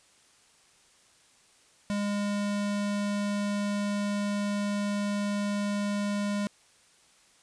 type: tone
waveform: square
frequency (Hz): 204.1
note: G#3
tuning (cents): -30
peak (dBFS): -28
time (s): 1.9-6.47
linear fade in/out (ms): 0
effects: white hiss -61 dBFS RMS until 7.42 s + resampled to 22050 Hz